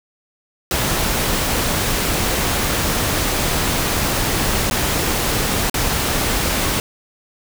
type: noise with dropouts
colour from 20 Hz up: pink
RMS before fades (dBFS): -19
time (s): 0.71-6.8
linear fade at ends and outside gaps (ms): 1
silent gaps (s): 4.7-4.71 / 5.698-5.742
effects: none